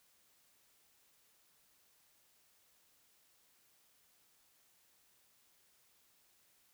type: silence
effects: white hiss -71 dBFS RMS until 6.73 s